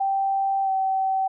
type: tone with pitch glide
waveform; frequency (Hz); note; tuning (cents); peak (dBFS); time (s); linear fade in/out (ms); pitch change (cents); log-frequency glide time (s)
sine; 781 to 767.1; G5 to G5; -7 to -38; -20; 0-1.28; 10; -31; 0.63-0.7
effects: none